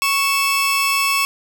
sawtooth tone pair together, 1108.7 / 2637 Hz, C#6 / E7, 0 / 0 cents, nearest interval octave + minor third, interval 1500 cents, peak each -15 dBFS, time 0.02-1.25 s, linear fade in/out 0 ms, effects none

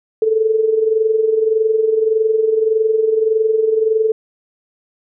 sine tone with amplitude modulation, 440 Hz, A4, in tune, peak -9 dBFS, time 0.22-4.12 s, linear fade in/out 2 ms, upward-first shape sine, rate 21.7 Hz, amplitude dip 65%, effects none

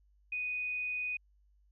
sine tone, 2486 Hz, D#7, 2 cents flat, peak -33 dBFS, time 0.32-1.17 s, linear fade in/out 5 ms, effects added 50 Hz sine -64 dBFS peak until 1.71 s

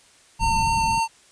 pink low-pass noise, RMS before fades -28 dBFS, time 0.39-1 s, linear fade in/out 20 ms, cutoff 200 Hz, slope 24 dB/octave
square tone with vibrato, 906 Hz, A#5, 50 cents flat, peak -20 dBFS, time 0.39-1.08 s, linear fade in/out 50 ms, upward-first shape sine, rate 3.8 Hz, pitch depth 8 cents each way
effects white hiss -54 dBFS RMS until 1.31 s + resampled to 22050 Hz

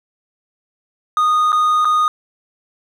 triangle tone with dropouts, 1235 Hz, D#6, 13 cents flat, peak -10 dBFS, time 1.17-2.08 s, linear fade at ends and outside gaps 1 ms, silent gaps 1.52-1.528 / 1.847-1.853 s, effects none

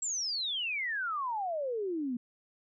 sine exponential sweep, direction down, 7700 to 233.1 Hz, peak -31 dBFS, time 0.02-2.17 s, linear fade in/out 5 ms, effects none

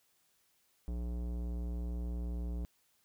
sine tone with tanh clipping, 59.4 Hz, A#1, 33 cents sharp, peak -37 dBFS, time 0.88-2.65 s, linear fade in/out 0 ms, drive 17 dB, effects white hiss -73 dBFS RMS until 3.04 s

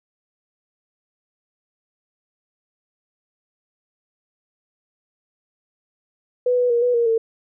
sine tone with pitch steps, 495.2 / 492.5 / 472.8 / 491 / 469.8 / 452 Hz, B4 / B4 / A#4 / B4 / A#4 / A4, +5 / -5 / +24 / -10 / +13 / +47 cents, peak -15 dBFS, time 6.46-7.18 s, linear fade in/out 5 ms, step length 120 ms, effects none

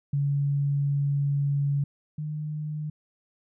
sine tone pair in turn, 141.7 / 151.77 Hz, C#3 / D#3, +38 / -43 cents, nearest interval minor second, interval 119 cents, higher second, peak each -22 / -29 dBFS, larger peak first, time 0.13-1.84 / 2.18-2.9 s, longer first, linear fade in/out 5 ms, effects none

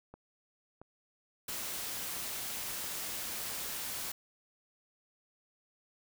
click train, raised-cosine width 1 ms, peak -35 dBFS, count 6, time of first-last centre 0.14-3.518 s, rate 1.48 Hz
white noise, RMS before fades -39 dBFS, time 1.48-4.12 s, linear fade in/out 5 ms
effects none

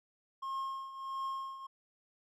triangle tone with tremolo, 1074 Hz, C6, 45 cents sharp, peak -32 dBFS, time 0.42-1.67 s, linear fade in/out 10 ms, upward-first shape triangle, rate 1.5 Hz, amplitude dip 75%, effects none

